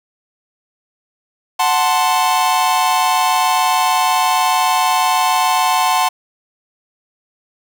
45% pulse chord, F# diminished, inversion none, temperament equal, 740 / 880 / 1046.5 Hz, F#5 / A5 / C6, 0 / 0 / 0 cents, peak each -17 dBFS, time 1.59-6.09 s, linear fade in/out 10 ms, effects none

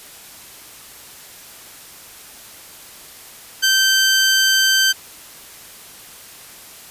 15% pulse tone, 1553 Hz, G6, 17 cents flat, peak -6 dBFS, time 3.62-4.93 s, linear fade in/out 20 ms, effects white hiss -40 dBFS RMS until 6.9 s + resampled to 32000 Hz

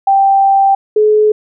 sine tone pair in turn, 784 / 426.2 Hz, G5 / G#4, 0 / +45 cents, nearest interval major seventh, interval 1055 cents, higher first, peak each -6 dBFS, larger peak neither, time 0.07-0.75 / 0.96-1.32 s, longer first, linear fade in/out 5 ms, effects none

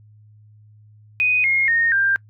sine tone with pitch steps, 2493 / 2145 / 1846.2 / 1588.7 Hz, D#7 / C7 / A#6 / G6, +3 / +42 / -17 / +23 cents, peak -15 dBFS, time 1.2-2.16 s, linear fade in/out 0 ms, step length 240 ms, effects noise-tail reverb RT60 0.1 s tail -24 dB re dry + added 106 Hz sine -46 dBFS peak until 2.29 s

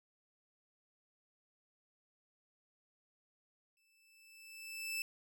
sawtooth tone with exponential growth, 2637 Hz, E7, in tune, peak -32 dBFS, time 3.77-5.02 s, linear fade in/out 1 ms, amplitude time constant 270 ms, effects none

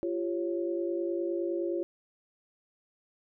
sine tone cluster, 344.4 / 394.1 / 552 Hz, F4 / G4 / C#5, -24 / +9 / -7 cents, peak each -30 / -37 / -36 dBFS, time 0.03-1.83 s, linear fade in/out 0 ms, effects none

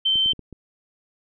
sine tone, 3103 Hz, G7, 18 cents flat, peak -17 dBFS, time 0.05-0.33 s, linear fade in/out 10 ms
clicks, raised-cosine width 3 ms, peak -26 dBFS, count 5, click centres 0.157 / 0.26 / 0.333 / 0.393 / 0.527 s
effects none

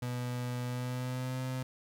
35% pulse tone with pitch glide, 123.47 to 129.09 Hz, B2 to C3, 0 to -23 cents, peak -32 dBFS, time 0.02-1.63 s, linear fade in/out 5 ms, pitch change +77 cents, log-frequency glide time 0.66-1.4 s, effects 12-bit

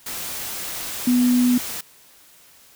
sine tone in noise, 246.9 Hz, B3, in tune, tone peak -14 dBFS, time 1.07-1.58 s, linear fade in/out 5 ms, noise white, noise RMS -30 dBFS, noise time 0.06-1.81 s, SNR +13 dB, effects white hiss -51 dBFS RMS until 2.75 s

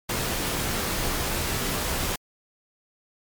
pink noise with comb filter, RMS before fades -27 dBFS, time 0.09-2.16 s, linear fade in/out 5 ms, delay 19 ms, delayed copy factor -0.5, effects MP3 96 kbps

